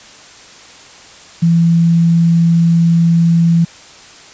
sine tone with quantisation, 167.7 Hz, E3, 30 cents sharp, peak -7 dBFS, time 1.42-3.65 s, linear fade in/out 10 ms, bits 6, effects white hiss -38 dBFS RMS until 4.33 s + resampled to 16000 Hz

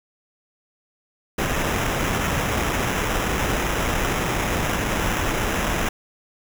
pink noise with sample-and-hold, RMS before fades -23 dBFS, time 1.38-5.89 s, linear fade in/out 5 ms, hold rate 4410 Hz, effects none

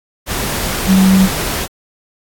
sine tone in noise, 190 Hz, F#3, 46 cents sharp, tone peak -6 dBFS, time 0.86-1.29 s, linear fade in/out 50 ms, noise pink, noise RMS -19 dBFS, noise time 0.26-1.68 s, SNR +10 dB, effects AAC 64 kbps

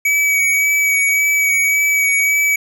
square tone with vibrato, 2272 Hz, C#7, 42 cents sharp, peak -13 dBFS, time 0.05-2.56 s, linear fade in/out 5 ms, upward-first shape sine, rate 1.8 Hz, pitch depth 18 cents each way, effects none

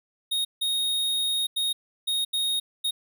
square tone bursts at uneven times, 3729 Hz, A#7, in tune, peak -24 dBFS, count 6, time 0.31-0.45 / 0.61-1.47 / 1.56-1.73 / 2.07-2.25 / 2.33-2.6 / 2.84-2.91 s, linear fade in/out 10 ms, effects none

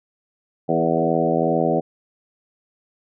harmonic tone with a mistuned harmonic, 82.41 Hz, E2, in tune, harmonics 2 / 3 / 4 / 5 / 6 / 7 / 8 / 9, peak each -25 / -25 / -25 / -25 / -25 / -25 / -25 / -25 dBFS, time 0.68-1.81 s, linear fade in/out 20 ms, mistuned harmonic 6, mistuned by -15 cents, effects none

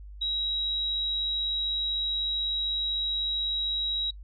sine tone, 3849 Hz, B7, 45 cents flat, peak -26 dBFS, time 0.21-4.11 s, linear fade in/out 10 ms, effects noise-tail reverb RT60 0.1 s tail -26 dB re dry + added 50 Hz sine -41 dBFS peak until 4.23 s

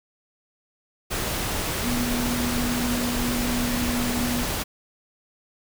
sine tone in noise, 242.9 Hz, B3, 29 cents flat, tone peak -25 dBFS, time 1.83-4.44 s, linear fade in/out 20 ms, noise pink, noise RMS -27 dBFS, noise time 1.1-4.64 s, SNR -1 dB, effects none

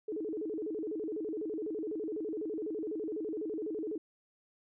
sine tone with vibrato, 370 Hz, F#4, in tune, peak -34 dBFS, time 0.08-3.98 s, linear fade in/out 5 ms, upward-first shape square, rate 12 Hz, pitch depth 260 cents each way, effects none

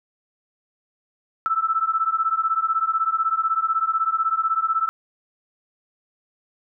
sine beating tone pair, 1311 / 1327 Hz, E6 / E6, -10 / +11 cents, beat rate 16 Hz, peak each -22 dBFS, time 1.46-4.89 s, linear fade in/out 0 ms, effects none

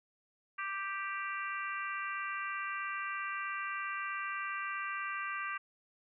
harmonic tone, 392.3 Hz, G4, 1 cent sharp, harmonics 3 / 4 / 5 / 6 / 7, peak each -39 / -41 / -43 / -45 / -46 dBFS, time 0.58-5.58 s, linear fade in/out 10 ms, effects none

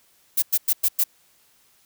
violet noise bursts, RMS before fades -19 dBFS, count 5, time 0.37-1.04 s, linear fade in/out 10 ms, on 54 ms, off 100 ms, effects white hiss -60 dBFS RMS until 1.85 s

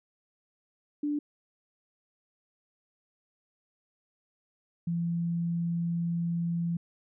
sine tone pair in turn, 293.7 / 169.82 Hz, D4 / F3, 0 / -48 cents, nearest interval major sixth, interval 948 cents, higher first, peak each -27 dBFS, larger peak neither, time 1.03-1.19 / 4.87-6.77 s, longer second, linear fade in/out 5 ms, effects none

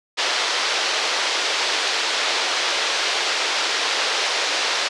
white band-pass noise, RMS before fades -22 dBFS, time 0.17-4.89 s, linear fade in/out 20 ms, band 390 to 5100 Hz, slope 24 dB/octave, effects resampled to 24000 Hz

